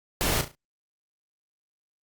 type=noise with echo; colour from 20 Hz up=pink; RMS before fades=-25 dBFS; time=0.21-0.41 s; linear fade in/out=0 ms; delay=35 ms; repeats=4; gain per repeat=-9 dB; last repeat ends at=0.55 s; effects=Opus 48 kbps